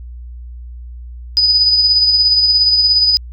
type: tone with tremolo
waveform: sine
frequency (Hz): 4978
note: D#8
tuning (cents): 0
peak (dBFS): -7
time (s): 1.37-3.17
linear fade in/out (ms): 0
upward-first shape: sine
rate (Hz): 17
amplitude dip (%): 40
effects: added 60 Hz sine -28 dBFS peak until 3.32 s